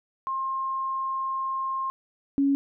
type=tone pair in turn; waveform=sine; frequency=1064 / 277.9 Hz; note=C6 / C#4; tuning=+29 / +4 cents; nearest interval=octave + major seventh; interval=2325 cents; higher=first; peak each=-26 / -19 dBFS; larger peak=second; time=0.27-1.9 / 2.38-2.55 s; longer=first; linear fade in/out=0 ms; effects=none